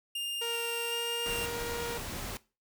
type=tone with vibrato; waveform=45% pulse; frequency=2795 Hz; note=F7; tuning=1 cent sharp; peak=-32 dBFS; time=0.15-1.46 s; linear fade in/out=5 ms; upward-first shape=square; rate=1.3 Hz; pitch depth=9 cents each way
type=tone with pitch glide; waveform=sawtooth; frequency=466.6 to 471.7 Hz; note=A#4 to A#4; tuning=+2 to +20 cents; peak=-31 dBFS; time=0.41-1.98 s; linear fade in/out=10 ms; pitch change=+18 cents; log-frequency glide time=0.56-1.55 s
type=noise; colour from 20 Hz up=pink; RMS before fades=-39 dBFS; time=1.26-2.37 s; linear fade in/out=0 ms
effects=noise-tail reverb RT60 0.3 s tail -19 dB re dry